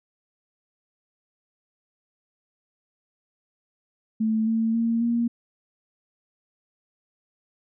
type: tone with pitch steps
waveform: sine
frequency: 220 / 224.9 / 229.9 / 235 Hz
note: A3 / A3 / A#3 / A#3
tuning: 0 / +38 / -24 / +14 cents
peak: -20 dBFS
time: 4.2-5.28 s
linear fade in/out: 10 ms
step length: 270 ms
effects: none